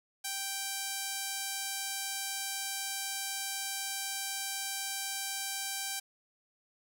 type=tone with band-pass filter; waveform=sawtooth; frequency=784 Hz; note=G5; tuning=in tune; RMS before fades=-37 dBFS; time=0.24-6 s; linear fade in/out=10 ms; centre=9500 Hz; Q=0.7; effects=none